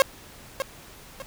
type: tone with echo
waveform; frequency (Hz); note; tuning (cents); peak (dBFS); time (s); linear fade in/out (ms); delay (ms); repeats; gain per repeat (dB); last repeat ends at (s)
sawtooth; 540; C#5; -45; -10; 0-0.02; 0; 600; 2; -10; 1.22
effects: pink hiss -47 dBFS RMS until 1.26 s